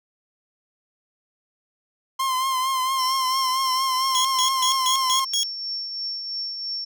45% pulse tone with vibrato, 1046.5 Hz, C6, in tune, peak -21 dBFS, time 2.19-5.25 s, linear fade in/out 10 ms, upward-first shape triangle, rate 4.4 Hz, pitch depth 51 cents each way
sine tone with tremolo, 5450 Hz, F8, 43 cents flat, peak -25 dBFS, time 2.98-6.85 s, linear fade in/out 10 ms, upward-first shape triangle, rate 3 Hz, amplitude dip 45%
25% pulse tone bursts, 3311 Hz, G#7, 6 cents flat, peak -17 dBFS, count 6, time 4.15-5.432 s, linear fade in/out 0 ms, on 97 ms, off 140 ms
effects none

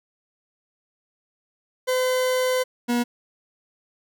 40% pulse tone pair in turn, 510 / 240.7 Hz, C5 / B3, -44 / -44 cents, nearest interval octave + minor second, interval 1300 cents, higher first, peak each -19 dBFS, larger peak neither, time 1.87-2.64 / 2.88-3.04 s, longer first, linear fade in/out 20 ms, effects none

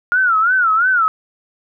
sine tone with vibrato, 1400 Hz, F6, 4 cents sharp, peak -11 dBFS, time 0.12-1.08 s, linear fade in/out 0 ms, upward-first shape sine, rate 2.9 Hz, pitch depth 160 cents each way, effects none

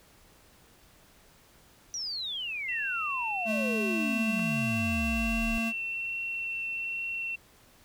sine exponential sweep, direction down, 5910 to 33.72 Hz, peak -32 dBFS, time 1.94-5.58 s, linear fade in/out 0 ms
sine tone with vibrato, 2709 Hz, E7, 47 cents sharp, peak -31 dBFS, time 2.68-7.36 s, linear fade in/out 10 ms, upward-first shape triangle, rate 1.2 Hz, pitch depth 8 cents each way
square tone with pitch glide, 219 to 227 Hz, A3 to A#3, -8 to -46 cents, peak -30 dBFS, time 3.45-5.73 s, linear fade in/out 50 ms, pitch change +62 cents, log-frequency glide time 3.85-4.91 s
click, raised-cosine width 0.5 ms, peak -28 dBFS, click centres 4.394 s
effects pink hiss -59 dBFS RMS until 7.84 s

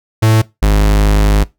45% pulse tone pair in turn, 110 / 51.44 Hz, A2 / G#1, 0 / -16 cents, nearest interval octave + minor second, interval 1316 cents, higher first, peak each -7 dBFS, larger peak neither, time 0.22-0.42 / 0.62-1.44 s, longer second, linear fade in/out 10 ms, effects noise-tail reverb RT60 0.2 s tail -20 dB re dry

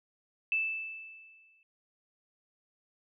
sine tone with exponential decay, 2637 Hz, E7, in tune, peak -25 dBFS, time 0.52-1.63 s, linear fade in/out 1 ms, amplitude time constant 240 ms, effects none

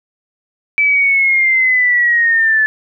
sine linear sweep, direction down, 2315 to 1732 Hz, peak -9 dBFS, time 0.78-2.66 s, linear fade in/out 0 ms, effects none

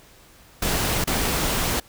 pink noise with dropouts, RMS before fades -23 dBFS, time 0.62-1.8 s, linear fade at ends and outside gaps 5 ms, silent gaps 1.042-1.073 s, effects pink hiss -51 dBFS RMS until 1.88 s

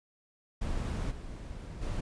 brown noise with level steps, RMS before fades -33 / -42 / -34 dBFS, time 0.61-2.01 s, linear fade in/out 10 ms, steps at 1.1 / 1.81 s, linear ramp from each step 20 ms, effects resampled to 22050 Hz

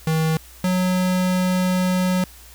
square tone pair in turn, 159.4 / 183.41 Hz, D#3 / F#3, +42 / -15 cents, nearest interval major second, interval 243 cents, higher second, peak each -18 dBFS, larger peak neither, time 0.07-0.37 / 0.64-2.24 s, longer second, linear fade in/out 2 ms, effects added 60 Hz sine -45 dBFS peak until 2.54 s + white hiss -46 dBFS RMS until 2.54 s

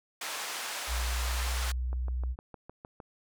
pink band-pass noise, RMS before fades -37 dBFS, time 0.21-1.72 s, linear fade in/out 5 ms, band 830 to 11000 Hz, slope 12 dB/octave
sine tone with pitch glide, 60.3 to 62.25 Hz, B1 to B1, -41 to +14 cents, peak -29 dBFS, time 0.87-2.36 s, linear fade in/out 50 ms, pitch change +55 cents, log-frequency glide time 0.97-1.56 s
click train, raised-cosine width 1 ms, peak -30 dBFS, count 8, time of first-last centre 1.93-3.002 s, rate 6.53 Hz
effects none

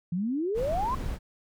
sine exponential sweep, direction up, 164.81 to 1092 Hz, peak -26 dBFS, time 0.12-0.95 s, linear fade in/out 5 ms
brown noise, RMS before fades -33 dBFS, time 0.54-1.19 s, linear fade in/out 50 ms
effects none

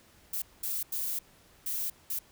violet noise bursts at uneven times, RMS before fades -33 dBFS, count 5, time 0.33-0.42 / 0.63-0.83 / 0.92-1.19 / 1.66-1.9 / 2.1-2.19 s, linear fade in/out 5 ms, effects pink hiss -60 dBFS RMS until 2.31 s

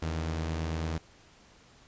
sawtooth tone pair together, 81 / 152.91 Hz, E2 / D#3, -30 / -30 cents, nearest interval major seventh, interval 1100 cents, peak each -27 / -36 dBFS, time 0.02-0.98 s, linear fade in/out 5 ms, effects pink hiss -58 dBFS RMS until 1.87 s + resampled to 16000 Hz

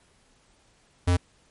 square tone, 88.7 Hz, F2, 27 cents sharp, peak -19 dBFS, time 1.07-1.17 s, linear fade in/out 10 ms, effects pink hiss -62 dBFS RMS until 1.5 s + MP3 48 kbps

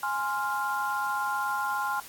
sine chord, F minor, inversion first, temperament equal, 830.6 / 1046.5 / 1396.9 Hz, Ab5 / C6 / F6, 0 / 0 / 0 cents, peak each -31 dBFS, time 0.03-2 s, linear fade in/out 2 ms, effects white hiss -46 dBFS RMS until 2.08 s + AAC 64 kbps

